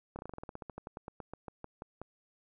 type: slowing click train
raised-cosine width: 1 ms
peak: -28 dBFS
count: 22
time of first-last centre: 0.16-2.016 s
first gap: 29 ms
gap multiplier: 1.1
effects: none